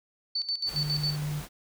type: tone with tremolo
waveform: sine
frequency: 4512 Hz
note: C#8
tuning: 30 cents sharp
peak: -26 dBFS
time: 0.35-1.16 s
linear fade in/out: 5 ms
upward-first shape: square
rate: 7.3 Hz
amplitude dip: 75%
type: noise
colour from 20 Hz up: pink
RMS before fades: -42 dBFS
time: 0.65-1.49 s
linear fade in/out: 50 ms
type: tone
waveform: sine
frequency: 148.9 Hz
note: D3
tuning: 24 cents sharp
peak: -29 dBFS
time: 0.73-1.43 s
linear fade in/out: 50 ms
effects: none